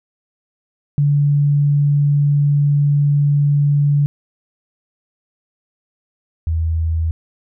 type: tone pair in turn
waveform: sine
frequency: 144.3 / 81.25 Hz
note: D3 / E2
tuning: -30 / -24 cents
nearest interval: minor seventh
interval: 994 cents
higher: first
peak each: -11 / -15 dBFS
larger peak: first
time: 0.98-4.06 / 6.47-7.11 s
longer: first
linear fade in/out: 0 ms
effects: none